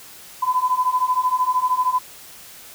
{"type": "beating tone pair", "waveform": "sine", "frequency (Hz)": [1001, 1014], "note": ["B5", "B5"], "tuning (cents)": [23, 45], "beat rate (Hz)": 13, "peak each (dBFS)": [-21, -19], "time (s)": [0.42, 1.99], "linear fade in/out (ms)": 10, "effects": ["white hiss -42 dBFS RMS until 2.74 s"]}